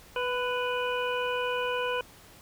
harmonic tone with a mistuned harmonic, 493.9 Hz, B4, in tune, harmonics 1 / 2 / 3 / 5 / 6, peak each -30 / -33 / -35 / -37 / -38 dBFS, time 0.16-2.01 s, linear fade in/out 2 ms, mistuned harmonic 2, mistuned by +22 cents, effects pink hiss -53 dBFS RMS until 2.41 s

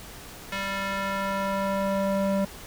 square tone with band-pass filter sweep, 196 Hz, G3, in tune, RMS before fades -27 dBFS, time 0.52-2.45 s, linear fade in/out 5 ms, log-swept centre 2200 to 450 Hz, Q 1.1, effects pink hiss -43 dBFS RMS until 2.66 s

